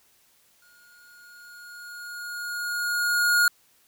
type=tone with exponential growth; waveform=square; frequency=1433 Hz; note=F6; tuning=44 cents sharp; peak=-17 dBFS; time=0.62-3.48 s; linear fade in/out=2 ms; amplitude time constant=620 ms; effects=white hiss -62 dBFS RMS until 3.87 s